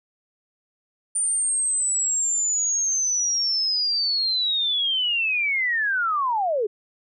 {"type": "linear sweep", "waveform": "sine", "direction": "down", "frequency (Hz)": [9110, 392], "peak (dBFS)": -20, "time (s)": [1.15, 6.67], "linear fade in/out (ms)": 10, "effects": []}